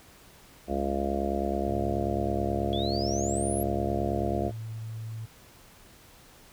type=harmonic tone; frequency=69.3 Hz; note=C#2; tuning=in tune; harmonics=1 / 3 / 4 / 5 / 6 / 7 / 8 / 9 / 10; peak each=-34 / -33 / -38 / -33 / -37 / -39 / -39 / -35 / -33 dBFS; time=0.67-4.52 s; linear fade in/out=50 ms
type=tone with pitch glide; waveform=sine; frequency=110 to 111.41 Hz; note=A2 to A2; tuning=0 to +22 cents; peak=-34 dBFS; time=1.67-5.26 s; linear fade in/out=10 ms; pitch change=+22 cents; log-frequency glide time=2.72-3.12 s
type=exponential sweep; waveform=sine; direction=up; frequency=3322 to 11630 Hz; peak=-34 dBFS; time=2.73-3.63 s; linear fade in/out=0 ms
effects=pink hiss -54 dBFS RMS until 6.52 s